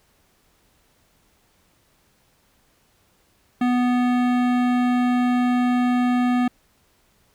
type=tone with hard clipping; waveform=sine; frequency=246.9 Hz; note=B3; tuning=in tune; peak=-19 dBFS; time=3.61-6.48 s; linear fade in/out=5 ms; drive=17 dB; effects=pink hiss -62 dBFS RMS until 7.34 s